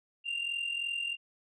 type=tone pair together; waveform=sine; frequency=2751 / 2794 Hz; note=F7 / F7; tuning=-27 / 0 cents; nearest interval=unison; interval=27 cents; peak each=-35 / -31 dBFS; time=0.24-1.17 s; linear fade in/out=50 ms; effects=tanh soft clip ceiling -29 dBFS